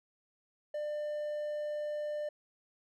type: tone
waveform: triangle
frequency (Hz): 597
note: D5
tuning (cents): +28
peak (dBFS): -32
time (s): 0.74-2.29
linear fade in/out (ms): 5
effects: none